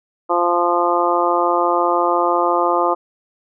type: harmonic tone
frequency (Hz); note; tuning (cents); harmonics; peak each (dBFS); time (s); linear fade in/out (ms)
174.1; F3; -5; 2 / 3 / 4 / 5 / 6 / 7; -21 / -21 / -21 / -21 / -21 / -21; 0.29-2.95; 20
effects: none